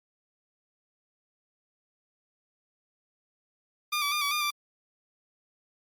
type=tone with pitch steps; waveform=15% pulse; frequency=1207 / 1150 / 1204 / 1142 / 1208 / 1177 Hz; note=D6 / D6 / D6 / D6 / D6 / D6; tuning=+47 / -37 / +43 / -49 / +48 / +3 cents; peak=-20 dBFS; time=3.92-4.508 s; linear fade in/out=10 ms; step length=98 ms; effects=Opus 32 kbps